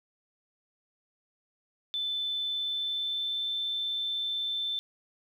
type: tone with pitch glide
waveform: sine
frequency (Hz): 3520 to 3542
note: A7 to A7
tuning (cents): 0 to +11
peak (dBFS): -29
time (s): 1.94-4.79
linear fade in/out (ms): 0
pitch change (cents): +11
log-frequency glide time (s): 2.48-3.48
effects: 10-bit